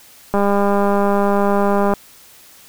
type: click train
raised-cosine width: 1 ms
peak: -4 dBFS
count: 322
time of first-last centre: 0.34-1.937 s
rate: 201 Hz
effects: white hiss -45 dBFS RMS until 2.68 s